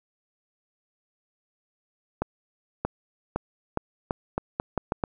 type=accelerating click train; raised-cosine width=1 ms; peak=-11 dBFS; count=10; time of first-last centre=2.22-5.038 s; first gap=630 ms; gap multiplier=0.81; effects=none